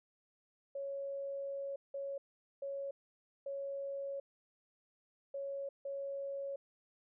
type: tone bursts at uneven times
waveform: sine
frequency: 554.4 Hz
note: C#5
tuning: in tune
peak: -38 dBFS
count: 6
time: 0.75-1.76 / 1.94-2.18 / 2.62-2.91 / 3.46-4.2 / 5.34-5.69 / 5.85-6.56 s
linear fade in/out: 5 ms
effects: none